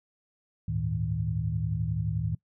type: tone cluster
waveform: sine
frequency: 74.3 / 99.2 / 110.6 / 158.1 Hz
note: D2 / G2 / A2 / D#3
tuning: +21 / +21 / +9 / +28 cents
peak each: -36 / -36 / -30 / -31 dBFS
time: 0.68-2.35 s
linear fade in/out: 5 ms
effects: noise-tail reverb RT60 0.1 s tail -21 dB re dry